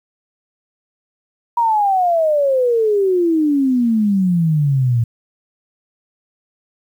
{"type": "exponential sweep", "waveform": "sine", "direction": "down", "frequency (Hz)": [959, 113.8], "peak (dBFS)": -12, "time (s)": [1.57, 5.04], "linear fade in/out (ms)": 5, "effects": ["8-bit"]}